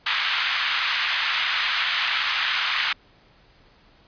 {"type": "band-pass noise", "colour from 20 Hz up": "white", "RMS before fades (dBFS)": -24, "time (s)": [0.06, 2.93], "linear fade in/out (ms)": 5, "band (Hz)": [1100, 3600], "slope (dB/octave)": 24, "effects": ["pink hiss -56 dBFS RMS until 4.07 s", "resampled to 11025 Hz"]}